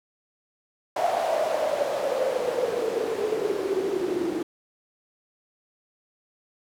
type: noise with band-pass filter sweep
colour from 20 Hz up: white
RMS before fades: -26 dBFS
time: 0.96-4.43 s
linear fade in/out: 5 ms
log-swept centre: 700 to 330 Hz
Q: 9.4
effects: none